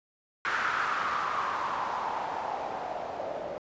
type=noise with low-pass filter sweep; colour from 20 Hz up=blue; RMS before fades=-32 dBFS; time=0.45-3.58 s; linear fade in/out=0 ms; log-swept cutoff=1500 to 590 Hz; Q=4.3; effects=resampled to 16000 Hz